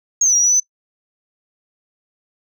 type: exponential two-way sweep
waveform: sine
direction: down then up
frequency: 6645 to 5700 to 6120 Hz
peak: -10 dBFS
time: 0.21-0.6 s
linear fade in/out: 5 ms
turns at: 0.36 s
effects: noise-tail reverb RT60 0.1 s tail -24 dB re dry + tanh soft clip ceiling -7 dBFS